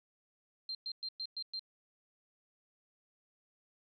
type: tone bursts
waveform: sine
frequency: 4166 Hz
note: C8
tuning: 8 cents flat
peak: -37 dBFS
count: 6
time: 0.69-1.594 s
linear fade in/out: 2 ms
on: 59 ms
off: 110 ms
effects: none